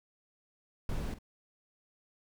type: noise with echo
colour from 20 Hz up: brown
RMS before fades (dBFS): -35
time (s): 0.89-1.14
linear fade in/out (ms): 2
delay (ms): 47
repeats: 1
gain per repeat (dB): -13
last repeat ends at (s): 1.187
effects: none

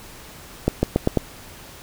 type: accelerating click train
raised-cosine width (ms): 2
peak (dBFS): -3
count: 5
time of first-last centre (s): 0.68-1.173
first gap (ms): 150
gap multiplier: 0.87
effects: pink hiss -42 dBFS RMS until 1.82 s

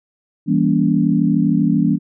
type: chord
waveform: sine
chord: E diminished seventh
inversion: none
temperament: just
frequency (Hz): 164.81 / 197.78 / 237.3 / 284.8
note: E3 / G3 / Bb3 / Db4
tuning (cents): 0 / +16 / +31 / +47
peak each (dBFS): -18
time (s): 0.46-1.99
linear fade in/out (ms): 50
effects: none

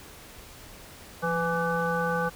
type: harmonic tone with a mistuned harmonic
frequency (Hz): 166.7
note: E3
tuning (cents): +20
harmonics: 1 / 3 / 5 / 7 / 9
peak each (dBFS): -31 / -29 / -32 / -32 / -31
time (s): 1.22-2.3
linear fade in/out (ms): 20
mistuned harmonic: 1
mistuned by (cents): +56
effects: pink hiss -47 dBFS RMS until 2.35 s

